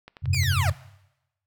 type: click train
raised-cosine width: 0.3 ms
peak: -26 dBFS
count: 8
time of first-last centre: 0.08-0.699 s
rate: 11.3 Hz
type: chord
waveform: sine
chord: F suspended second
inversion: none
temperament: equal with one note detuned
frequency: 87.31 / 98 / 132.18 Hz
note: F2 / G2 / C3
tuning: 0 / 0 / +18 cents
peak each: -25 dBFS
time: 0.22-0.75 s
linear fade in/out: 50 ms
type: linear sweep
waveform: 20% pulse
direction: down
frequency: 2536 to 548 Hz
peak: -21 dBFS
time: 0.33-0.7 s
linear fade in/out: 5 ms
effects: noise-tail reverb RT60 0.9 s tail -19 dB re dry